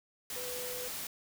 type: tone in noise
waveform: sine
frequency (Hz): 497.4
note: B4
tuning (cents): +12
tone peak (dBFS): -41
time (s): 0.36-0.88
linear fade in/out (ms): 2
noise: white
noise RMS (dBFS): -40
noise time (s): 0.3-1.07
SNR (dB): -4
effects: none